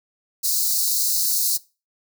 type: high-pass noise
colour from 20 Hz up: white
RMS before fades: -21 dBFS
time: 0.43-1.58 s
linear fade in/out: 20 ms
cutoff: 4000 Hz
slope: 96 dB/octave
effects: noise-tail reverb RT60 0.3 s tail -21 dB re dry